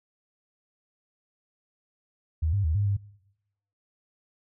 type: tone with pitch steps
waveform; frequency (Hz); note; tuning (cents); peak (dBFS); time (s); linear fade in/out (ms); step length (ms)
sine; 79.2 / 100.3 / 78.3 / 102 / 100.3; D#2 / G2 / D#2 / G#2 / G2; +31 / +40 / +11 / -31 / +40; -22; 2.42-2.97; 10; 110
effects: noise-tail reverb RT60 0.9 s tail -24 dB re dry